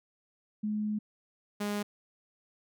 sine / sawtooth tone pair in turn, 211.7 / 206.1 Hz, G#3 / G#3, +33 / -13 cents, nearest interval unison, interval 46 cents, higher first, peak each -29 / -27 dBFS, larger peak second, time 0.63-0.99 / 1.6-1.83 s, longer first, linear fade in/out 10 ms, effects none

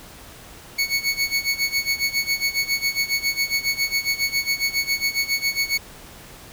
25% pulse tone with tremolo, 2217 Hz, C#7, in tune, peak -14 dBFS, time 0.78-5.78 s, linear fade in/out 10 ms, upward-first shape sine, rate 7.3 Hz, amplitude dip 85%, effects pink hiss -43 dBFS RMS until 6.52 s

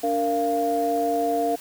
sine tone cluster, 290 / 463 / 692 Hz, D4 / A#4 / F5, -22 / -12 / -16 cents, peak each -27 / -25 / -22 dBFS, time 0.03-1.56 s, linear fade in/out 10 ms, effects tanh soft clip ceiling -12 dBFS + white hiss -43 dBFS RMS until 1.6 s

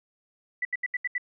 sine tone bursts, 1975.5 Hz, B6, in tune, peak -25 dBFS, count 6, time 0.62-1.181 s, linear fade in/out 5 ms, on 31 ms, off 75 ms, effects none

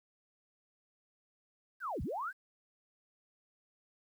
sine linear two-way sweep, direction down then up, 1661.2 to 38.6 to 1661.2 Hz, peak -35 dBFS, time 1.8-2.33 s, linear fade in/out 50 ms, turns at 2.02 s, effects 11-bit

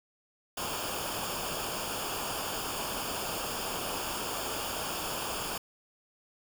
pink noise with comb filter, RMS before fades -35 dBFS, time 0.57-5.58 s, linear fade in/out 5 ms, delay 0.5 ms, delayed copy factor -0.75, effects none

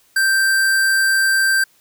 square tone, 1568 Hz, G6, in tune, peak -14 dBFS, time 0.16-1.64 s, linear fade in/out 5 ms, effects white hiss -56 dBFS RMS until 1.8 s

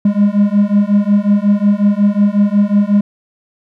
triangle beating tone pair, 201.5 / 207 Hz, G3 / G#3, +48 / -5 cents, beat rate 5.5 Hz, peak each -10 dBFS, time 0.05-3.01 s, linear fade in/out 5 ms, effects none

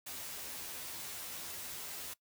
white noise with comb filter, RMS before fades -44 dBFS, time 0.06-2.14 s, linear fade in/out 10 ms, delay 12 ms, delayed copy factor +1, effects noise-tail reverb RT60 0.1 s tail -20 dB re dry

